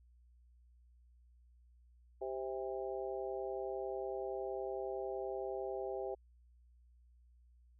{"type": "harmonic tone with a mistuned harmonic", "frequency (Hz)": 130.81, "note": "C3", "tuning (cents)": 0, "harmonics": [3, 4, 5, 6], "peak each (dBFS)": [-41, -43, -45, -47], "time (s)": [2.21, 6.15], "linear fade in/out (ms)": 10, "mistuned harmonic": 6, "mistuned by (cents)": 41, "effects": ["added 60 Hz sine -62 dBFS peak until 7.79 s"]}